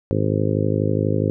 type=harmonic tone; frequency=52.2 Hz; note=G#1; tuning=10 cents sharp; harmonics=2 / 3 / 4 / 5 / 6 / 7 / 8 / 9 / 10; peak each=-22 / -24 / -29 / -26 / -27 / -29 / -27 / -29 / -28 dBFS; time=0.11-1.3 s; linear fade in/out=0 ms; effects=none